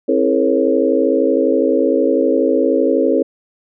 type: tone cluster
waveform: sine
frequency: 267.3 / 326.9 / 423.1 / 475.7 / 547 Hz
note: C4 / E4 / G#4 / A#4 / C#5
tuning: +37 / -14 / +32 / +35 / -23 cents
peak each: -18 dBFS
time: 0.08-3.23 s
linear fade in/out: 10 ms
effects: none